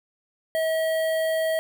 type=tone with notch filter; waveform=square; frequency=642 Hz; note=E5; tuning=46 cents flat; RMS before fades=-24 dBFS; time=0.55-1.59 s; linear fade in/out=0 ms; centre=6000 Hz; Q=0.8; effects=none